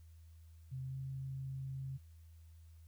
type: tone with pitch glide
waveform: sine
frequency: 130.81 to 133.94 Hz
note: C3 to C3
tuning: 0 to +41 cents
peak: -40 dBFS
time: 0.71-1.98 s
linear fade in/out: 20 ms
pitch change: +41 cents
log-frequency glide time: 0.81-0.99 s
effects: added 81 Hz sine -55 dBFS peak until 2.87 s + white hiss -75 dBFS RMS until 2.87 s